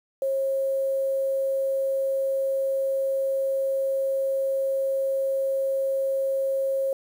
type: tone with quantisation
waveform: sine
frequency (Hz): 540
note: C#5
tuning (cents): -45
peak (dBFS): -22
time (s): 0.22-6.93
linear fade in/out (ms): 2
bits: 8
effects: none